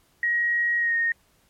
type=tone with pitch glide; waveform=sine; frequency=1894 to 1852.9 Hz; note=A#6 to A#6; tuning=+27 to -11 cents; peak=-20 dBFS; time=0.23-1.12 s; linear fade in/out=2 ms; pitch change=-38 cents; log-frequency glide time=0.78-0.95 s; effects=pink hiss -63 dBFS RMS until 1.49 s + MP3 64 kbps